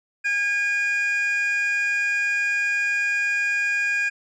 triangle tone pair together, 1631 / 2443 Hz, G#6 / D#7, -32 / -32 cents, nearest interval perfect fifth, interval 700 cents, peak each -20 / -21 dBFS, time 0.24-4.1 s, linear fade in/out 20 ms, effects tanh soft clip ceiling -14 dBFS + resampled to 24000 Hz

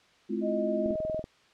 sine chord, F major seventh, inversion first, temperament equal with one note detuned, 214.5 / 261.6 / 329.6 / 349.2 Hz, A3 / C4 / E4 / F4, -44 / 0 / 0 / 0 cents, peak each -32 / -36 / -36 / -33 dBFS, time 0.29-0.95 s, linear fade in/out 20 ms
sine tone with pitch glide, 622.3 to 627.4 Hz, D#5 to D#5, 0 to +14 cents, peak -29 dBFS, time 0.41-1.23 s, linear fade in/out 50 ms, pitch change +14 cents, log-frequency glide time 0.7-0.98 s
click train, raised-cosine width 2 ms, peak -25 dBFS, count 9, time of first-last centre 0.86-1.241 s, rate 21 Hz
effects white hiss -61 dBFS RMS until 1.53 s + low-pass 4000 Hz 12 dB/octave

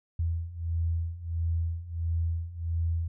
sine beating tone pair, 82.41 / 83.91 Hz, E2 / E2, 0 / +31 cents, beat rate 1.5 Hz, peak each -32 / -29 dBFS, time 0.19-3.08 s, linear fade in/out 5 ms, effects none

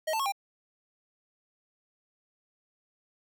square tone with pitch steps, 629 / 887 / 1092 / 795 Hz, D#5 / A5 / C#6 / G5, +19 / +14 / -26 / +24 cents, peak -28 dBFS, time 0.07-0.322 s, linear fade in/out 10 ms, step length 63 ms, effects none

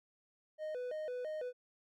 triangle tone with vibrato, 554.4 Hz, C#5, in tune, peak -36 dBFS, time 0.58-1.53 s, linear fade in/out 50 ms, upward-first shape square, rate 3 Hz, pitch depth 190 cents each way, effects none

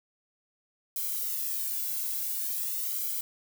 violet noise with flanger, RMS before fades -32 dBFS, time 0.96-3.21 s, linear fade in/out 2 ms, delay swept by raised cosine 1.1 to 1.66 ms, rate 0.46 Hz, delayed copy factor -0.85, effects none

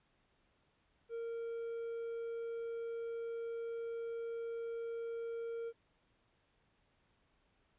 triangle tone, 462.3 Hz, A#4, 14 cents flat, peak -37 dBFS, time 1.09-5.73 s, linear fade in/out 50 ms, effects pink hiss -75 dBFS RMS until 7.78 s + resampled to 8000 Hz

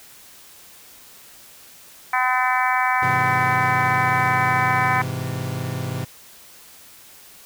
harmonic tone, 253.9 Hz, B3, 48 cents sharp, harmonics 3 / 4 / 5 / 6 / 7 / 8 / 9, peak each -23 / -22 / -26 / -27 / -25 / -29 / -27 dBFS, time 2.13-5.02 s, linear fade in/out 5 ms
40% pulse chord, Ab augmented, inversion none, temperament equal with one note detuned, 103.83 / 129.31 / 164.81 Hz, Ab2 / C3 / E3, 0 / -20 / 0 cents, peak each -30 / -26 / -31 dBFS, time 3.02-6.05 s, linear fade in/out 10 ms
effects white hiss -46 dBFS RMS until 7.45 s

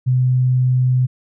sine tone, 127.2 Hz, C3, 48 cents flat, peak -12 dBFS, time 0.06-1.07 s, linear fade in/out 20 ms, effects none

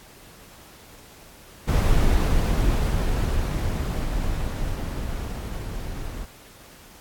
brown noise with level ramp, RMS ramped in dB -18 to -32 dBFS, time 1.67-6.26 s, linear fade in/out 20 ms, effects pink hiss -48 dBFS RMS until 7 s + AAC 64 kbps

